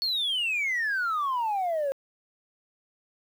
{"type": "exponential sweep", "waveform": "sine", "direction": "down", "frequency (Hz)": [4435, 534], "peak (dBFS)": -23, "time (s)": [0.02, 1.92], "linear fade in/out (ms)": 0, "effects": ["tanh soft clip ceiling -23 dBFS", "9-bit"]}